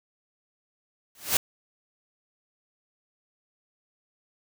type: noise with exponential growth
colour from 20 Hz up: white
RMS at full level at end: -18 dBFS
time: 1.15-1.37 s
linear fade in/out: 2 ms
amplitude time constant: 46 ms
effects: none